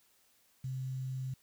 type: tone with quantisation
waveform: sine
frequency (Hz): 130.81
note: C3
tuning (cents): 0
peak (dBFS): -35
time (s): 0.64-1.34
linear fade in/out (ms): 5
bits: 10
effects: white hiss -69 dBFS RMS until 1.42 s